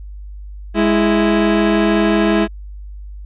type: tone pair together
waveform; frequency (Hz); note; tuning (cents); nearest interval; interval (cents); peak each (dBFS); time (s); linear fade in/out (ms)
30% pulse; 207.6 / 329.6; G#3 / E4; 0 / 0; minor sixth; 800; -12; 0.74-2.48; 50
effects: added 50 Hz sine -29 dBFS peak until 3.25 s + resampled to 8000 Hz